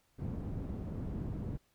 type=low-pass noise; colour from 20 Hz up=white; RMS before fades=-39 dBFS; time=0.18-1.58 s; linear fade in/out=20 ms; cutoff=180 Hz; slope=12 dB/octave; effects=pink hiss -73 dBFS RMS until 1.74 s